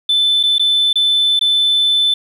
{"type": "tone with dropouts", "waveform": "sine", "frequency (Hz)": 3520, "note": "A7", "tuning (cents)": 0, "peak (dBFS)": -9, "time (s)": [0.09, 2.14], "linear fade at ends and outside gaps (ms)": 5, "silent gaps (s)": [[0.43, 0.435], [0.583, 0.595], [0.93, 0.956], [1.393, 1.411]], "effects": ["tanh soft clip ceiling -8 dBFS", "8-bit"]}